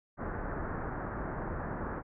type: low-pass noise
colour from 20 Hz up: pink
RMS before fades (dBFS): -37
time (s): 0.17-2.03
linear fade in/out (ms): 50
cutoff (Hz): 1700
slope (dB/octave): 48
effects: none